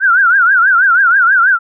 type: tone with vibrato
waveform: sine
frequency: 1480 Hz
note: F#6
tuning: in tune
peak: -6 dBFS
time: 0-1.59 s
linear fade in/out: 50 ms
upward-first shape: triangle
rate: 6.2 Hz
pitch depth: 190 cents each way
effects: none